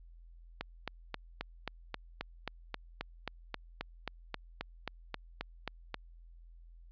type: click train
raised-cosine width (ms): 0.3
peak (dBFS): -20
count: 21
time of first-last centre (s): 0.61-5.943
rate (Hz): 3.75
effects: added 42 Hz sine -52 dBFS peak until 6.91 s + resampled to 11025 Hz